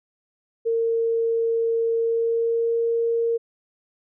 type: tone with pitch glide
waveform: sine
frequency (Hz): 458 to 462.8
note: A#4 to A#4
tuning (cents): -31 to -13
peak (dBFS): -19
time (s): 0.65-3.38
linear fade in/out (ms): 20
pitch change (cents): +18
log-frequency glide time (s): 1.95-2.78
effects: none